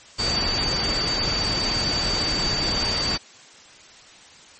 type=tone in noise; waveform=sine; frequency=4607 Hz; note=D8; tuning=34 cents flat; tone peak=-23 dBFS; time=0.18-3.18 s; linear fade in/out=20 ms; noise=pink; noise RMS=-26 dBFS; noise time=0.18-3.18 s; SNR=0 dB; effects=white hiss -47 dBFS RMS until 4.59 s + MP3 32 kbps